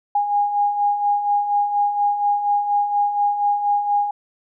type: beating tone pair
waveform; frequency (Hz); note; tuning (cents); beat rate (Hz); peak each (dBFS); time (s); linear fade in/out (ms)
sine; 816 / 820.2; G#5 / G#5; -31 / -22; 4.2; -25 / -17; 0.15-4.11; 5
effects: none